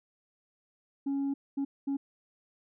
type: tone bursts at uneven times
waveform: sine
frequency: 277.2 Hz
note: C#4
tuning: in tune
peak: -26 dBFS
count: 3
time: 1.06-1.34 / 1.57-1.65 / 1.87-1.97 s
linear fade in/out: 10 ms
effects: tanh soft clip ceiling -27 dBFS